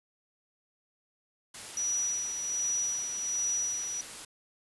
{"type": "noise", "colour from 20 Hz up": "white", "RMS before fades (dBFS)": -43, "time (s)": [1.54, 4.25], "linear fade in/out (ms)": 5}
{"type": "tone with tremolo", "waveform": "sine", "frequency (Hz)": 5860, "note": "F#8", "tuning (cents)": -18, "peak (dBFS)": -27, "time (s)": [1.77, 4.01], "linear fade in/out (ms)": 2, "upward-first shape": "sine", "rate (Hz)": 1.3, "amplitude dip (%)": 50}
{"effects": ["resampled to 24000 Hz"]}